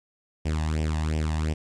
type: tone with flanger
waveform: sawtooth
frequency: 77.78 Hz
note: D#2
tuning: in tune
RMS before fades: -26 dBFS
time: 0.45-1.54 s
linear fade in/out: 10 ms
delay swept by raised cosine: 0.36 to 1.13 ms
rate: 2.8 Hz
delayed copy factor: +0.8
effects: resampled to 22050 Hz + 10-bit